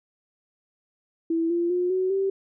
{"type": "tone with pitch steps", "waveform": "sine", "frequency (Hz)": [329.6, 343.4, 357.8, 372.8, 388.4], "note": ["E4", "F4", "F4", "F#4", "G4"], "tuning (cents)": [0, -29, 42, 13, -16], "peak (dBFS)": -21, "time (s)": [1.3, 2.3], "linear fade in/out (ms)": 5, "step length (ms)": 200, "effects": []}